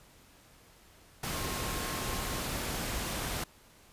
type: tone in noise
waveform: sine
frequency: 1071 Hz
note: C6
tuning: 40 cents sharp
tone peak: -44 dBFS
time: 1.33-2.4 s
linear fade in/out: 5 ms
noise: pink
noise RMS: -35 dBFS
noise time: 1.23-3.44 s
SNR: -12 dB
effects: pink hiss -59 dBFS RMS until 3.92 s + resampled to 32000 Hz